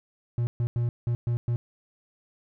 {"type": "tone bursts at uneven times", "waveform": "triangle", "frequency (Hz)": 119.2, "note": "A#2", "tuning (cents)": 39, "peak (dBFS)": -21, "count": 6, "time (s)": [[0.38, 0.47], [0.6, 0.67], [0.76, 0.89], [1.07, 1.15], [1.27, 1.37], [1.48, 1.56]], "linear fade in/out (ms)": 0, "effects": []}